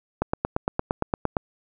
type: click train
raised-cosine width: 1 ms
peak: -8 dBFS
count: 11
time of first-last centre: 0.22-1.368 s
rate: 8.71 Hz
effects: none